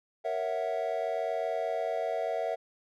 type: chord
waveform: triangle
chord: F# dominant seventh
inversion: first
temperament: equal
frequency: 466.2 / 554.4 / 659.3 / 740 Hz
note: A#4 / C#5 / E5 / F#5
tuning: 0 / 0 / 0 / 0 cents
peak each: -34 / -35 / -30 / -34 dBFS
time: 0.24-2.56 s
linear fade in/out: 20 ms
effects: none